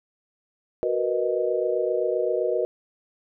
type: chord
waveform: sine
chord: B major seventh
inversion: second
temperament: equal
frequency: 370 / 466.2 / 493.9 / 622.3 Hz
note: F#4 / A#4 / B4 / D#5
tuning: 0 / 0 / 0 / 0 cents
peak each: -27 dBFS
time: 0.83-2.65 s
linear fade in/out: 0 ms
effects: none